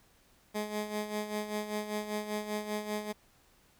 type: tone with tremolo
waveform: 15% pulse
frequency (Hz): 210.9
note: G#3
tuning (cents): +27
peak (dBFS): -25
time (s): 0.54-3.13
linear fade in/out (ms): 20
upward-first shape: sine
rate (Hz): 5.1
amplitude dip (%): 65
effects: pink hiss -65 dBFS RMS until 3.79 s